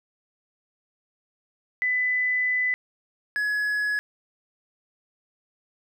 sine / triangle tone pair in turn, 2000 / 1687.6 Hz, B6 / G#6, +21 / +27 cents, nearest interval minor third, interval 294 cents, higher first, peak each -21 dBFS, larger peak neither, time 1.82-2.74 / 3.36-3.99 s, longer first, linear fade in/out 0 ms, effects none

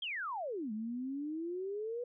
sine exponential two-way sweep, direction down then up, 3327 to 209.8 to 494.3 Hz, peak -36 dBFS, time 0.02-2.04 s, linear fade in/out 5 ms, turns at 0.72 s, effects none

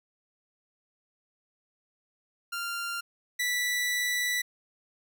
sawtooth tone pair in turn, 1391 / 1967.2 Hz, F6 / B6, -7 / -7 cents, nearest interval tritone, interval 600 cents, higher second, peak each -28 / -23 dBFS, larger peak second, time 2.52-3.01 / 3.39-4.42 s, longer second, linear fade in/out 10 ms, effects none

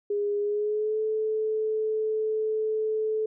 sine tone with pitch glide, 410.3 to 434.7 Hz, G#4 to A4, -21 to -21 cents, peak -24 dBFS, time 0.1-3.26 s, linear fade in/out 5 ms, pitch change +100 cents, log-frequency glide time 0.4-1 s, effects none

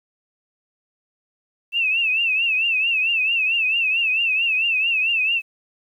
sine tone with vibrato, 2646 Hz, E7, 6 cents sharp, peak -17 dBFS, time 1.72-5.42 s, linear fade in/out 50 ms, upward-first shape triangle, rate 4.5 Hz, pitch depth 120 cents each way, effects 9-bit

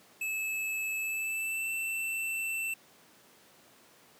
square tone with pitch glide, 2604 to 2674 Hz, E7 to E7, -22 to +24 cents, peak -32 dBFS, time 0.21-2.74 s, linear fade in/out 5 ms, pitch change +46 cents, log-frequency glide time 0.98-1.7 s, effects pink hiss -59 dBFS RMS until 4.19 s + high-pass 200 Hz 12 dB/octave

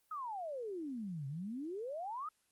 sine exponential two-way sweep, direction down then up, 1300 to 132 to 1300 Hz, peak -39 dBFS, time 0.11-2.29 s, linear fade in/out 5 ms, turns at 1.27 s, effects white hiss -75 dBFS RMS until 2.51 s + Opus 24 kbps

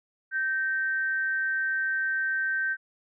sine tone pair together, 1553.3 / 1845 Hz, G6 / A#6, -16 / -18 cents, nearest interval minor third, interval 298 cents, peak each -25 / -36 dBFS, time 0.31-2.77 s, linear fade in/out 50 ms, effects none

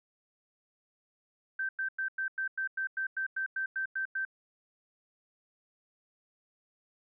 sine tone bursts, 1556 Hz, G6, 13 cents flat, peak -30 dBFS, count 14, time 1.59-4.251 s, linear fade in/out 5 ms, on 100 ms, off 97 ms, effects none

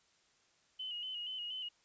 sine tone with vibrato, 2960 Hz, F#7, in tune, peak -39 dBFS, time 0.79-1.69 s, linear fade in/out 10 ms, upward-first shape square, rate 4.2 Hz, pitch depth 46 cents each way, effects white hiss -71 dBFS RMS until 1.84 s + resampled to 16000 Hz

